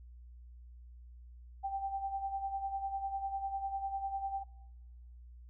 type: tone with tremolo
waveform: sine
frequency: 784 Hz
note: G5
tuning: in tune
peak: -32 dBFS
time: 1.63-4.44 s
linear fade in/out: 20 ms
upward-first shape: sine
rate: 10 Hz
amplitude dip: 60%
effects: noise-tail reverb RT60 1.0 s tail -22 dB re dry + added 60 Hz sine -50 dBFS peak until 5.49 s